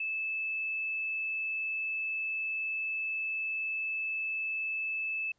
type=tone; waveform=sine; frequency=2619 Hz; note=E7; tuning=12 cents flat; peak=-31 dBFS; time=0-5.32 s; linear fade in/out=5 ms; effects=pink hiss -75 dBFS RMS until 5.38 s + resampled to 16000 Hz